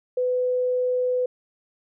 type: tone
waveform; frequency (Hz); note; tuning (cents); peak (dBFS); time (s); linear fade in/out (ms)
sine; 501; B4; +25; -20; 0.17-1.26; 5
effects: none